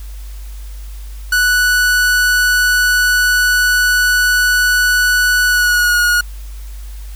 45% pulse tone with pitch glide, 1479 to 1444.4 Hz, F#6 to F#6, -1 to -42 cents, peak -10 dBFS, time 1.32-6.21 s, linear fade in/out 5 ms, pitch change -41 cents, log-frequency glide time 5.47-5.97 s, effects added 50 Hz sine -26 dBFS peak until 7.15 s + white hiss -43 dBFS RMS until 7.15 s

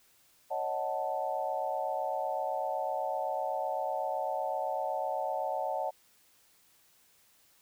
sine chord, D# half-diminished seventh, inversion third, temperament equal, 554.4 / 622.3 / 740 / 880 Hz, C#5 / D#5 / F#5 / A5, 0 / 0 / 0 / 0 cents, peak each -37 / -36 / -35 / -36 dBFS, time 0.5-5.91 s, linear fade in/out 20 ms, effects white hiss -65 dBFS RMS until 7.61 s

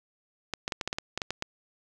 clicks, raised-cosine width 0.2 ms, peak -13 dBFS, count 11, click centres 0.537 / 0.679 / 0.722 / 0.812 / 0.876 / 0.929 / 0.985 / 1.176 / 1.218 / 1.306 / 1.424 s, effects none

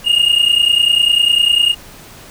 triangle tone pair together, 2831 / 2861 Hz, F7 / F7, +23 / +41 cents, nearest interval unison, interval 18 cents, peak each -10 dBFS, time 0.04-1.75 s, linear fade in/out 50 ms, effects tanh soft clip ceiling -3 dBFS + pink hiss -38 dBFS RMS until 2.3 s

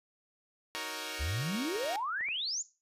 5% pulse chord, D# minor seventh, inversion none, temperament equal, 311.1 / 370 / 466.2 / 554.4 Hz, D#4 / F#4 / A#4 / C#5, 0 / 0 / 0 / 0 cents, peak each -32 / -33 / -30 / -31 dBFS, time 0.75-1.96 s, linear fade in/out 0 ms
sine exponential sweep, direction up, 64.5 to 7340 Hz, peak -32 dBFS, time 1.19-2.63 s, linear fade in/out 20 ms
clicks, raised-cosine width 0.5 ms, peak -35 dBFS, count 4, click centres 1.757 / 1.845 / 2.209 / 2.286 s
effects noise-tail reverb RT60 0.3 s tail -17 dB re dry + resampled to 32000 Hz

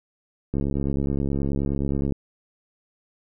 click train, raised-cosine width 3 ms, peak -13 dBFS, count 111, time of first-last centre 0.54-2.123 s, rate 69.5 Hz, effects none

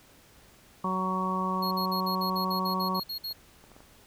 harmonic tone, 186.6 Hz, F#3, 15 cents sharp, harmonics 1 / 2 / 3 / 4 / 5 / 6, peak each -31 / -38 / -40 / -42 / -34 / -30 dBFS, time 0.84-3 s, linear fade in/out 5 ms
square tone bursts, 4298 Hz, C8, 46 cents sharp, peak -33 dBFS, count 12, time 1.62-3.331 s, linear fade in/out 10 ms, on 94 ms, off 53 ms
clicks, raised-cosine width 1 ms, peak -38 dBFS, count 8, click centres 2.344 / 2.484 / 2.776 / 3.31 / 3.64 / 3.717 / 3.765 / 3.805 s
effects pink hiss -57 dBFS RMS until 4.06 s

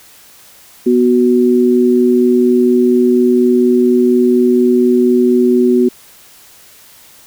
sine tone pair together, 245.8 / 370 Hz, B3 / F#4, -8 / 0 cents, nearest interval perfect fifth, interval 708 cents, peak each -10 dBFS, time 0.86-5.89 s, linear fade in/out 10 ms, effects white hiss -42 dBFS RMS until 7.26 s

